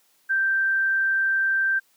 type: tone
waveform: sine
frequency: 1568 Hz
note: G6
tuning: in tune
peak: -19 dBFS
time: 0.29-1.8 s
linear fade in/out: 20 ms
effects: white hiss -63 dBFS RMS until 1.96 s + high-pass 200 Hz 12 dB/octave